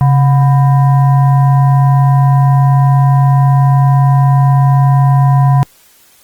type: tone with frequency modulation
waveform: sine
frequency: 136 Hz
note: C#3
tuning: 33 cents flat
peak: -5 dBFS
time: 0.01-5.63 s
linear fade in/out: 0 ms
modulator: 859 Hz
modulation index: 0.44
effects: white hiss -46 dBFS RMS until 6.23 s + Opus 24 kbps